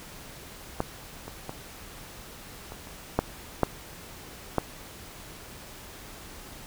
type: clicks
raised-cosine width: 1 ms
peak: -11 / -24 / -20 / -26 / -30 / -7 / -6 / -8 dBFS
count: 8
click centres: 0.804 / 1.28 / 1.494 / 2.721 / 2.872 / 3.19 / 3.633 / 4.583 s
effects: pink hiss -45 dBFS RMS until 6.66 s